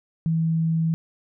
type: tone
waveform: sine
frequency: 162.7 Hz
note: E3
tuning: 22 cents flat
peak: -19 dBFS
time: 0.26-0.94 s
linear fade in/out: 0 ms
effects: none